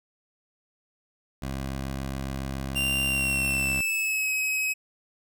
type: tone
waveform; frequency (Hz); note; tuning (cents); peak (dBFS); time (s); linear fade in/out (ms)
15% pulse; 67.1; C2; +44; -24; 1.42-3.81; 5
type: tone with pitch glide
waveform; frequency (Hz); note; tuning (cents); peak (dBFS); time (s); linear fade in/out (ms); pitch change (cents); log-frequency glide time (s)
45% pulse; 2779 to 2548; F7 to D#7; -9 to +41; -24; 2.75-4.74; 20; -150; 3.07-4.31
effects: none